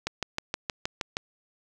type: click train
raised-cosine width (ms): 0.2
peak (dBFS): -11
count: 8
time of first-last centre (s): 0.07-1.169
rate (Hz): 6.37
effects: none